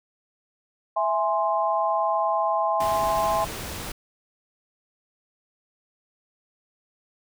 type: chord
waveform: sine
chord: E augmented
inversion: none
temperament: equal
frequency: 659.3 / 830.6 / 1046.5 Hz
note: E5 / G#5 / B#5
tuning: 0 / 0 / 0 cents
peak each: -25 dBFS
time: 0.96-3.45 s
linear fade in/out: 10 ms
type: noise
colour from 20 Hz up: pink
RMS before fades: -34 dBFS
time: 2.8-3.92 s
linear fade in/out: 5 ms
effects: none